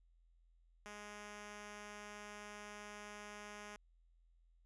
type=tone; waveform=5% pulse; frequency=207.7 Hz; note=G#3; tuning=in tune; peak=-38 dBFS; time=0.86-3.76 s; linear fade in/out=0 ms; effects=added 42 Hz sine -67 dBFS peak until 4.65 s + resampled to 22050 Hz